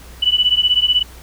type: beating tone pair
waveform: sine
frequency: 2960 / 2976 Hz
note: F#7 / F#7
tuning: 0 / +9 cents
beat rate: 16 Hz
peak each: -15 dBFS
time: 0.22-1.03 s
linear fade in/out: 10 ms
effects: added 60 Hz sine -37 dBFS peak until 1.22 s + pink hiss -42 dBFS RMS until 1.22 s